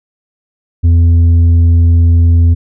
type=tone with tanh clipping; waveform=triangle; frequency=84.3 Hz; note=E2; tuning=39 cents sharp; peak=-5 dBFS; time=0.83-2.55 s; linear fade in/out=20 ms; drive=9 dB; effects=none